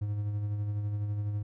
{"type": "tone with tremolo", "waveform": "triangle", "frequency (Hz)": 103.6, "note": "G#2", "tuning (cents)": -4, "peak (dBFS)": -26, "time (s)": [0.01, 1.43], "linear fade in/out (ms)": 10, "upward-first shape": "sine", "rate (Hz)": 12, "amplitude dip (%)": 35, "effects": []}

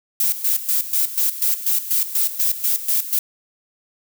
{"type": "noise with tremolo", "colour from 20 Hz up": "violet", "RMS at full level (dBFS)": -18, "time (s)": [0.2, 3.19], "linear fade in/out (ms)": 2, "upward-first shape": "square", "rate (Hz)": 4.1, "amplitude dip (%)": 75, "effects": []}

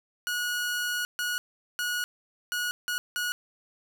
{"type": "tone bursts at uneven times", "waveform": "sawtooth", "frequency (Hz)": 1455, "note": "F#6", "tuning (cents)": -29, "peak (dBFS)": -24, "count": 6, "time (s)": [[0.27, 1.05], [1.19, 1.38], [1.79, 2.04], [2.52, 2.71], [2.88, 2.98], [3.16, 3.32]], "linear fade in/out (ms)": 0, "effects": []}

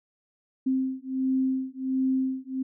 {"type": "beating tone pair", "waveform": "sine", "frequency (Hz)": [261.6, 263], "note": ["C4", "C4"], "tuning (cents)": [0, 9], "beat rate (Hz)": 1.4, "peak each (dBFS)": [-27, -27], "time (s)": [0.66, 2.63], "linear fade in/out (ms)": 10, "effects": []}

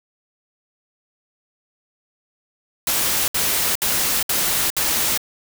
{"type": "noise bursts", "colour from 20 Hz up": "white", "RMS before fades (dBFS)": -20, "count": 5, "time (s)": [2.87, 5.176], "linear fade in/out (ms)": 2, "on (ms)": 410, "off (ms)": 64, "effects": []}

